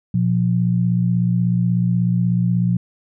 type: tone pair together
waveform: sine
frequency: 120.49 / 176.9 Hz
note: B2 / F3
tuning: -42 / +23 cents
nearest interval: perfect fifth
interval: 665 cents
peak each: -18 / -17 dBFS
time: 0.14-2.77 s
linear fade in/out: 5 ms
effects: none